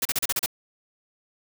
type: noise bursts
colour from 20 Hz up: white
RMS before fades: -24 dBFS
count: 7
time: 0.02-0.461 s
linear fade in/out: 5 ms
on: 33 ms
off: 35 ms
effects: none

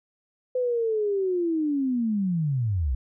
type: linear sweep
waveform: sine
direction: down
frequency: 510 to 58 Hz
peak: -22 dBFS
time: 0.55-2.95 s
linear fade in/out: 5 ms
effects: none

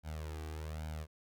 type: tone with flanger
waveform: sawtooth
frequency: 77.78 Hz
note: D#2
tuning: in tune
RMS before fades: -42 dBFS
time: 0.03-1.07 s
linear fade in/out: 50 ms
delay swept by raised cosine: 1.3 to 2.6 ms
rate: 1.2 Hz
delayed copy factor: +0.8
effects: none

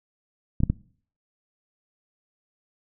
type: clicks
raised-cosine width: 5 ms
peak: -14 / -7 / -9 dBFS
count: 3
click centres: 0.604 / 0.635 / 0.7 s
effects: noise-tail reverb RT60 0.5 s tail -21 dB re dry

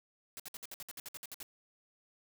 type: noise bursts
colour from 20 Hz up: white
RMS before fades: -45 dBFS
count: 13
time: 0.37-1.429 s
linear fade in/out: 0 ms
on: 27 ms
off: 59 ms
effects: none

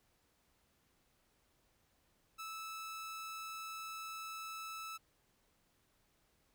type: tone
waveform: sawtooth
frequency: 1310 Hz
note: E6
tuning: 11 cents flat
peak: -40 dBFS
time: 2.38-4.98 s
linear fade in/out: 20 ms
effects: pink hiss -75 dBFS RMS until 6.54 s

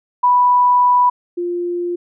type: tone pair in turn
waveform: sine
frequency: 986 / 350 Hz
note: B5 / F4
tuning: -3 / +4 cents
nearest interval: octave + tritone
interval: 1793 cents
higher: first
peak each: -9 / -18 dBFS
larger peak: first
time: 0.23-1.1 / 1.37-1.96 s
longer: first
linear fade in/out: 10 ms
effects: none

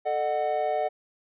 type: chord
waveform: triangle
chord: D# diminished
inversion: second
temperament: equal with one note detuned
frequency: 440 / 607.7 / 740 Hz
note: A4 / D#5 / F#5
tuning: 0 / -41 / 0 cents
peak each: -30 / -26 / -25 dBFS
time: 0.05-0.89 s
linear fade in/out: 20 ms
effects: resampled to 8000 Hz

